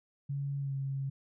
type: tone with pitch glide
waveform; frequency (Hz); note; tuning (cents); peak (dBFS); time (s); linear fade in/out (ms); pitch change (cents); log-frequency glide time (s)
sine; 140.2 to 136.37; C#3 to C#3; +20 to -28; -32; 0.29-1.1; 10; -48; 0.59-0.74
effects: none